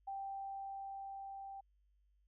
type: tone with level ramp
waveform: sine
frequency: 784 Hz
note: G5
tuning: in tune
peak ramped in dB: -40 to -46 dBFS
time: 0.07-1.61 s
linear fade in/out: 10 ms
effects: added 50 Hz sine -70 dBFS peak until 2.27 s